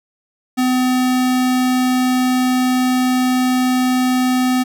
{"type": "tone", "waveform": "square", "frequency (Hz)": 253.8, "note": "B3", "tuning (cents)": 47, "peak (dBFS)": -14, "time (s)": [0.57, 4.64], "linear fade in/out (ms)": 20, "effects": []}